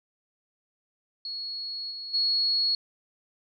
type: tone with level steps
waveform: sine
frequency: 4340 Hz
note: C#8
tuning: 37 cents flat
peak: -32 / -35 / -22 dBFS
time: 1.25-2.75 s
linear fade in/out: 2 ms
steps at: 1.9 / 2.13 s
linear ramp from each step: 20 ms
effects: none